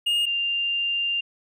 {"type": "tone pair in turn", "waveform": ["triangle", "sine"], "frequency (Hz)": [2840, 2793], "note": ["F7", "F7"], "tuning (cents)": [28, -1], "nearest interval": "unison", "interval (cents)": 29, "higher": "first", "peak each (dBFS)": [-18, -22], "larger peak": "first", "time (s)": [[0.06, 0.26], [0.26, 1.21]], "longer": "second", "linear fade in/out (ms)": 10, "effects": []}